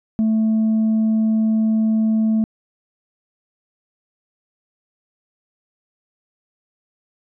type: tone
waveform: sine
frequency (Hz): 220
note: A3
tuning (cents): 0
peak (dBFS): -12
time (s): 0.19-2.44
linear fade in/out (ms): 0
effects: tanh soft clip ceiling -13 dBFS